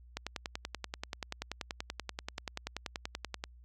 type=click train; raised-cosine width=0.2 ms; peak=-19 dBFS; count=35; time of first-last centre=0.17-3.439 s; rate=10.4 Hz; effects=added 60 Hz sine -53 dBFS peak until 3.64 s + AAC 48 kbps